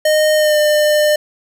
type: tone with pitch glide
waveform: square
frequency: 615 to 602 Hz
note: D#5 to D5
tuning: -20 to +43 cents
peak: -11 dBFS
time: 0.05-1.16 s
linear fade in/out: 5 ms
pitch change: -37 cents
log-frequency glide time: 0.35-0.57 s
effects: none